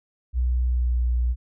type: tone with pitch glide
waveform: sine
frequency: 61.74 to 60.57 Hz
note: B1 to B1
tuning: 0 to -33 cents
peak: -19 dBFS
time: 0.33-1.36 s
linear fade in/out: 50 ms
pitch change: -33 cents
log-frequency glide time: 0.66-0.96 s
effects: none